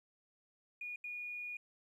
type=tone bursts at uneven times; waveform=triangle; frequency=2446 Hz; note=D#7; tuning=30 cents flat; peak=-37 dBFS; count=2; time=0.81-0.96 / 1.04-1.57 s; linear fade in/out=5 ms; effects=tanh soft clip ceiling -39 dBFS + resampled to 32000 Hz